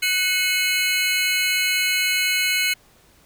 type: tone cluster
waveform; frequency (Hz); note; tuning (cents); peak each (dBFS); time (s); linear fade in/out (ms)
square; 1491 / 2184 / 2544 / 2974 / 4144; F#6 / C#7 / D#7 / F#7 / C8; +13 / -26 / +38 / +8 / -17; -30 / -22 / -29 / -27 / -27; 0.02-2.74; 10
effects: pink hiss -55 dBFS RMS until 3.25 s

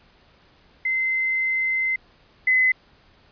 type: tone pair in turn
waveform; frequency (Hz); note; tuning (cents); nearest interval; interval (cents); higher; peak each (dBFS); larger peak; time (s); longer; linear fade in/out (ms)
sine; 2066 / 2031; C7 / B6; -22 / +48; unison; 30; first; -20 / -15; second; 0.85-1.96 / 2.47-2.72; first; 5
effects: pink hiss -56 dBFS RMS until 3.31 s + resampled to 11025 Hz

